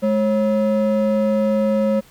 triangle ring-modulated tone, 377.3 Hz, F#4, 34 cents sharp, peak -10 dBFS, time 0.02-2.01 s, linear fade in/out 20 ms, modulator 166 Hz, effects pink hiss -50 dBFS RMS until 2.1 s

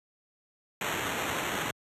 white noise with sample-and-hold, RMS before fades -32 dBFS, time 0.81-1.71 s, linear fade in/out 2 ms, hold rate 4900 Hz, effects high-pass 80 Hz 12 dB/octave + resampled to 32000 Hz

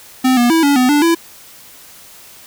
square tone with pitch steps, 257.7 / 240.7 / 326.6 / 284.2 / 252.4 / 292.7 / 334 Hz, C4 / B3 / E4 / C#4 / B3 / D4 / E4, -26 / -44 / -16 / +43 / +38 / -6 / +23 cents, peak -10 dBFS, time 0.24-1.15 s, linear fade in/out 10 ms, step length 130 ms, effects white hiss -40 dBFS RMS until 2.46 s

